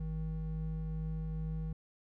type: tone pair together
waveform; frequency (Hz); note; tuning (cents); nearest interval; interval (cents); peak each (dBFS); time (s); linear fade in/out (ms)
triangle; 52.18 / 158.9; G#1 / D#3; +9 / +37; octave + perfect fifth; 1928; -36 / -35; 0-1.73; 5
effects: none